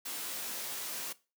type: noise with comb filter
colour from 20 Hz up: white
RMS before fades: -39 dBFS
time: 0.05-1.13 s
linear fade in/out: 10 ms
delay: 16 ms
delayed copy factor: -0.65
effects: noise-tail reverb RT60 0.3 s tail -19 dB re dry + high-pass 200 Hz 12 dB/octave